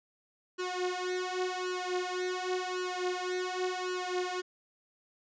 sawtooth tone with flanger, 364.9 Hz, F#4, 24 cents flat, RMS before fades -34 dBFS, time 0.58-4.42 s, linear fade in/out 20 ms, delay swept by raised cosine 0.69 to 4.99 ms, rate 0.9 Hz, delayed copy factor +0.9, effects resampled to 16000 Hz

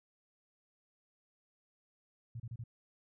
sine tone bursts, 116.54 Hz, A#2, in tune, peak -40 dBFS, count 4, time 2.35-2.639 s, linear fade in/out 5 ms, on 49 ms, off 31 ms, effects none

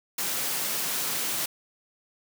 white high-pass noise, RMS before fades -29 dBFS, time 0.18-1.46 s, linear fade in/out 5 ms, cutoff 120 Hz, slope 96 dB/octave, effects none

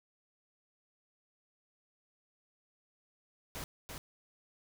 pink noise with echo, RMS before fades -42 dBFS, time 3.55-3.64 s, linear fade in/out 0 ms, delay 340 ms, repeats 1, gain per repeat -3 dB, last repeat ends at 3.98 s, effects none

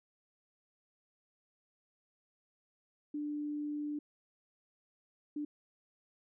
sine tone bursts at uneven times, 295.7 Hz, D4, 12 cents sharp, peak -35 dBFS, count 2, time 3.14-3.99 / 5.36-5.45 s, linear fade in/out 5 ms, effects none

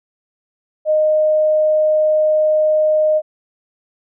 sine tone, 617 Hz, D#5, 15 cents flat, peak -11 dBFS, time 0.85-3.22 s, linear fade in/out 50 ms, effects none

